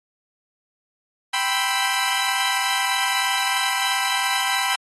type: chord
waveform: 15% pulse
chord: C major seventh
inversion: second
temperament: equal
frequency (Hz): 784 / 987.8 / 1046.5 / 1318.5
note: G5 / B5 / C6 / E6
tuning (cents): 0 / 0 / 0 / 0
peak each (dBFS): -18 / -17 / -23 / -23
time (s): 1.33-4.76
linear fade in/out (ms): 10
effects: AAC 32 kbps